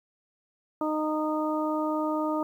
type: harmonic tone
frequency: 308 Hz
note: D#4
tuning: 17 cents flat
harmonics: 1 / 2 / 3 / 4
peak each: -28 / -31 / -33 / -34 dBFS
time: 0.81-2.43 s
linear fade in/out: 2 ms
effects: 10-bit